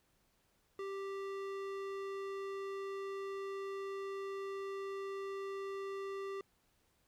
square tone with band-pass filter, 392 Hz, G4, in tune, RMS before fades -42 dBFS, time 0.79-6.41 s, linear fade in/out 2 ms, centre 790 Hz, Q 0.5, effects pink hiss -75 dBFS RMS until 7.07 s

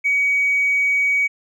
triangle tone with tanh clipping, 2260 Hz, C#7, 33 cents sharp, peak -15 dBFS, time 0.04-1.28 s, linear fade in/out 20 ms, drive 4 dB, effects none

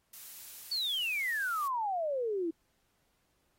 blue noise, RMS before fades -47 dBFS, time 0.13-1.68 s, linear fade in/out 5 ms
sine exponential sweep, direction down, 4576 to 317.3 Hz, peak -30 dBFS, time 0.71-2.51 s, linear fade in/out 10 ms
effects pink hiss -75 dBFS RMS until 3.58 s + AAC 48 kbps

